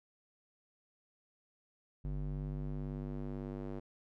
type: tone with band-pass filter sweep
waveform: square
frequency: 49 Hz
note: G1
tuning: in tune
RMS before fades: -40 dBFS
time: 2.04-3.8 s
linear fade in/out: 10 ms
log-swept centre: 120 to 350 Hz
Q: 1.1
effects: none